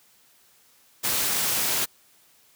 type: noise with amplitude modulation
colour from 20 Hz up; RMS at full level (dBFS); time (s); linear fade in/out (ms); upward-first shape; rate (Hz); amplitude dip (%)
white; -22; 1.03-1.86; 20; sine; 255; 60
effects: white hiss -59 dBFS RMS until 2.55 s + high-pass 80 Hz 12 dB/octave